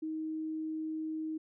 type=tone; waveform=sine; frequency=314.9 Hz; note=D#4; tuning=21 cents sharp; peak=-34 dBFS; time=0.02-1.38 s; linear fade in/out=10 ms; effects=none